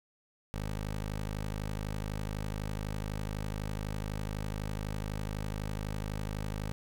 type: tone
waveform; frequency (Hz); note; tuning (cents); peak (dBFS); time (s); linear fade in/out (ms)
15% pulse; 52; G#1; +3; -28; 0.54-6.72; 0
effects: none